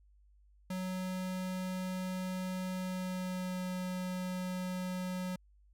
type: tone with pitch glide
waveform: square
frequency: 185 to 183.19 Hz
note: F#3 to F#3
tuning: 0 to -17 cents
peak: -36 dBFS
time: 0.7-5.36 s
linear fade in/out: 5 ms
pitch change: -17 cents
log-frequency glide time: 2.74-3.63 s
effects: added 50 Hz sine -61 dBFS peak until 5.73 s